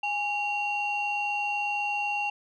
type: tone pair together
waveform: sine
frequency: 824 / 2754 Hz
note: G#5 / F7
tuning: -14 / -25 cents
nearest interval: octave + major sixth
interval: 2089 cents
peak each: -28 dBFS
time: 0.03-2.3 s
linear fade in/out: 5 ms
effects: tanh soft clip ceiling -21 dBFS